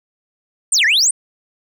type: exponential two-way sweep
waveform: sine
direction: down then up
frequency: 9370 to 1661.2 to 9370 Hz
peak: -8 dBFS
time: 0.72-1.11 s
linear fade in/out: 5 ms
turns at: 0.85 s
effects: tanh soft clip ceiling -10 dBFS